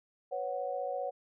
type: chord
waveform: sine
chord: B suspended second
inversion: none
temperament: equal with one note detuned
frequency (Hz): 499.3 / 554.4 / 740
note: B4 / C#5 / F#5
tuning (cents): +19 / 0 / 0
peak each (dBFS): -39 / -36 / -37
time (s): 0.31-1.11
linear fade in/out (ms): 20
effects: none